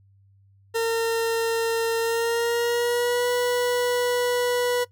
40% pulse tone with pitch glide, 456.9 to 489.7 Hz, A#4 to B4, -35 to -15 cents, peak -20 dBFS, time 0.74-4.85 s, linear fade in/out 20 ms, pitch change +120 cents, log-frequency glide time 1.99-3.29 s, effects noise-tail reverb RT60 0.1 s tail -19 dB re dry + added 98 Hz sine -54 dBFS peak until 4.91 s

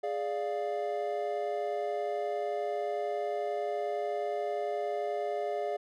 triangle chord, D diminished, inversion second, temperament equal, 415.3 / 587.3 / 698.5 Hz, Ab4 / D5 / F5, 0 / 0 / 0 cents, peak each -33 dBFS, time 0.03-5.77 s, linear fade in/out 10 ms, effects none

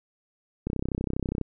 click train, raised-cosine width 3 ms, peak -15 dBFS, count 25, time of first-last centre 0.67-1.413 s, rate 32.3 Hz, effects none

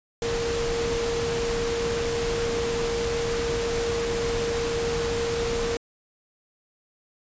sine tone in noise, 466.2 Hz, A#4, in tune, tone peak -25 dBFS, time 0.22-5.77 s, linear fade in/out 2 ms, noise pink, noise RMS -30 dBFS, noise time 0.22-5.77 s, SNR +2 dB, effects resampled to 16000 Hz

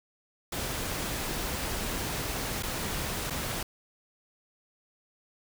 pink noise with dropouts, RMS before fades -33 dBFS, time 0.52-3.63 s, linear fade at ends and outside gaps 5 ms, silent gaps 2.626-2.632 / 3.3-3.305 s, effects none

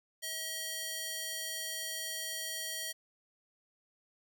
square tone with high-pass filter, 638 Hz, D#5, 43 cents sharp, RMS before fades -39 dBFS, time 0.22-2.93 s, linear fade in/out 20 ms, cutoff 2700 Hz, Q 0.55, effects none

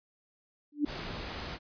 sine tone with exponential growth, 293.7 Hz, D4, in tune, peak -21 dBFS, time 0.72-0.85 s, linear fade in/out 5 ms, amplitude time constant 27 ms
pink noise, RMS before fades -39 dBFS, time 0.85-1.59 s, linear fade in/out 50 ms
effects resampled to 11025 Hz

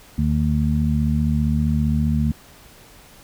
harmonic tone, 75.2 Hz, D2, 42 cents sharp, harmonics 1 / 2 / 3, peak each -21 / -21 / -21 dBFS, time 0.18-2.32 s, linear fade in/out 5 ms, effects pink hiss -47 dBFS RMS until 3.23 s

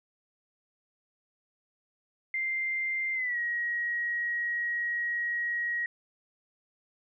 sine tone with pitch glide, 2093 to 1897.2 Hz, C7 to A#6, 0 to +30 cents, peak -28 dBFS, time 2.34-5.86 s, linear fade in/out 2 ms, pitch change -170 cents, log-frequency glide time 3.14-3.38 s, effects none

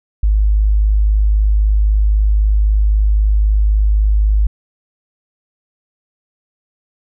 sine tone, 51.91 Hz, G#1, in tune, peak -9 dBFS, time 0.23-4.47 s, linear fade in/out 5 ms, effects none

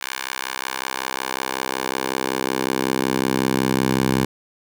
10% pulse tone with high-pass filter sweep, 65.41 Hz, C2, in tune, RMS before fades -23 dBFS, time 0.01-4.25 s, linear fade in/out 5 ms, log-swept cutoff 1500 to 140 Hz, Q 0.89, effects none

